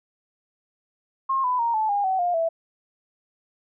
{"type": "tone with pitch steps", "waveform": "sine", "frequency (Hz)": [1071, 999.3, 932.4, 869.9, 811.7, 757.3, 706.6, 659.3], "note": ["C6", "B5", "A#5", "A5", "G#5", "F#5", "F5", "E5"], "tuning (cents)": [40, 20, 0, -20, -40, 40, 20, 0], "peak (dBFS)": -20, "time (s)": [1.29, 2.49], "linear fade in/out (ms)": 10, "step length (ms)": 150, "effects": []}